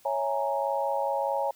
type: chord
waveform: sine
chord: A# half-diminished seventh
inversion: first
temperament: equal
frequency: 554.4 / 659.3 / 830.6 / 932.3 Hz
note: C#5 / E5 / G#5 / A#5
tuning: 0 / 0 / 0 / 0 cents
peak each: -29 / -34 / -30 / -32 dBFS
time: 0.05-1.51 s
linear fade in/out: 5 ms
effects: white hiss -59 dBFS RMS until 1.55 s